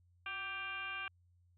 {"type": "tone with frequency modulation", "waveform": "sine", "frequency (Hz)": 1975.5, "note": "B6", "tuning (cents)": 0, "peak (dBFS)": -39, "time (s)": [0.26, 1.08], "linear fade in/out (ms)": 2, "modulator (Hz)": 404, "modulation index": 2.3, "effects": ["added 88 Hz sine -66 dBFS peak until 1.57 s"]}